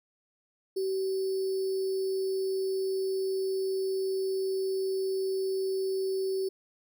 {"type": "tone with sample-and-hold", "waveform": "sine", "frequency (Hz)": 382.6, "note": "G4", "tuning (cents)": -42, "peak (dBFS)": -27, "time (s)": [0.76, 6.49], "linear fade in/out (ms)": 10, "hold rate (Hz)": 4900, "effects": []}